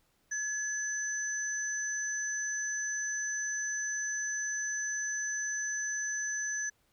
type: tone pair together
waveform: sine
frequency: 1700 / 6058 Hz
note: G#6 / F#8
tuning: +40 / +40 cents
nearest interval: octave + minor seventh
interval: 2200 cents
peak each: -34 / -35 dBFS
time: 0.31-6.7 s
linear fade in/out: 10 ms
effects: pink hiss -72 dBFS RMS until 6.92 s